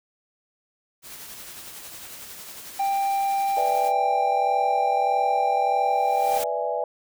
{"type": "noise with tremolo", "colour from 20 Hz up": "white", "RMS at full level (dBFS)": -39, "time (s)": [1.02, 3.93], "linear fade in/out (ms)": 50, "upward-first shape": "sine", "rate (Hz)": 11, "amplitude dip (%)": 30}
{"type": "tone", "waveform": "triangle", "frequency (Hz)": 789, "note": "G5", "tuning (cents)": 11, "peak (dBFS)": -19, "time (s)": [2.79, 6.39], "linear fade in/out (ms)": 10}
{"type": "chord", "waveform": "sine", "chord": "E dominant seventh", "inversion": "second", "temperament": "equal", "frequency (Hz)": [493.9, 587.3, 659.3, 830.6], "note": ["B4", "D5", "E5", "G#5"], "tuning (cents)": [0, 0, 0, 0], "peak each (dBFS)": -29, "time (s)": [3.57, 6.84], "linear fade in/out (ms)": 2}
{"type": "noise with exponential growth", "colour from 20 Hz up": "white", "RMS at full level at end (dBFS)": -30, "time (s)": [5.75, 6.44], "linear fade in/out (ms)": 5, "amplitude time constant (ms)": 150}
{"effects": []}